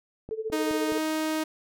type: click train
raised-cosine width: 2 ms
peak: -26 dBFS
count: 4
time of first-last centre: 0.29-0.922 s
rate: 4.75 Hz
type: tone with tremolo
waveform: sine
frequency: 440 Hz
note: A4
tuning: in tune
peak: -26 dBFS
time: 0.31-0.98 s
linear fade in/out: 0 ms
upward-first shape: sine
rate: 14 Hz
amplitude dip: 85%
type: tone with pitch glide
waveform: sawtooth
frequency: 310.8 to 313.1 Hz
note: D#4 to D#4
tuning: -2 to +11 cents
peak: -22 dBFS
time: 0.52-1.44 s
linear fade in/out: 10 ms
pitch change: +13 cents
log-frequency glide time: 0.89-1 s
effects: none